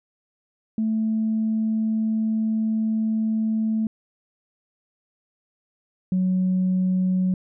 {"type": "tone pair in turn", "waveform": "sine", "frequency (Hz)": [220, 185], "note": ["A3", "F#3"], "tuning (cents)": [0, 0], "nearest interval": "minor third", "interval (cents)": 300, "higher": "first", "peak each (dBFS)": [-19, -17], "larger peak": "second", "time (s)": [[0.78, 3.87], [6.12, 7.34]], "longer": "first", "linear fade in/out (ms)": 2, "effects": ["tanh soft clip ceiling -15 dBFS"]}